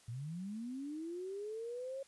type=linear sweep; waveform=sine; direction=up; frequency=110 to 549 Hz; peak=-40 dBFS; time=0.08-2.03 s; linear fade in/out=5 ms; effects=white hiss -65 dBFS RMS until 2.07 s + resampled to 24000 Hz